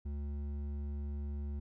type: tone with hard clipping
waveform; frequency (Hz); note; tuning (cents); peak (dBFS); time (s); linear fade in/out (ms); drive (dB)
triangle; 72; D2; -34; -38; 0.05-1.6; 10; 12
effects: none